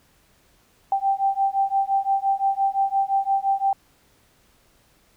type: beating tone pair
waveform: sine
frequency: 781 / 786.8 Hz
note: G5 / G5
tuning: -7 / +6 cents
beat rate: 5.8 Hz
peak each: -22 dBFS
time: 0.92-3.73 s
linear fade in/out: 2 ms
effects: pink hiss -60 dBFS RMS until 5.16 s